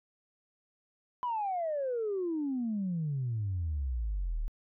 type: exponential sweep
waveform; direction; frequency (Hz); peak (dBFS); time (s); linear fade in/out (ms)
sine; down; 1011 to 35.12; -29; 1.23-4.48; 0
effects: tanh soft clip ceiling -26 dBFS